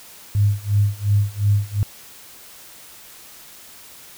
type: tone with tremolo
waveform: sine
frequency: 102.4 Hz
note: G#2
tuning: 24 cents flat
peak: -12 dBFS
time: 0.35-1.83 s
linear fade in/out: 0 ms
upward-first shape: sine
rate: 2.8 Hz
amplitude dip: 95%
effects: white hiss -43 dBFS RMS until 4.17 s